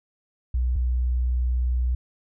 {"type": "tone pair in turn", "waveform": "sine", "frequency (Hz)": [61.74, 61.74], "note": ["B1", "B1"], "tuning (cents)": [0, 0], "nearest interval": "unison", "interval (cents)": 0, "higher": "neither", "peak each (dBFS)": -20, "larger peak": "neither", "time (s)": [[0.54, 0.76], [0.76, 1.95]], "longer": "second", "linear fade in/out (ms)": 5, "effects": []}